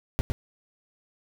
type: noise with echo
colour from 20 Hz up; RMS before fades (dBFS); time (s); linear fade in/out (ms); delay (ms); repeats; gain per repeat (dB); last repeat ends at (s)
brown; -23; 0.19-0.21; 0; 110; 1; -3; 0.32
effects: none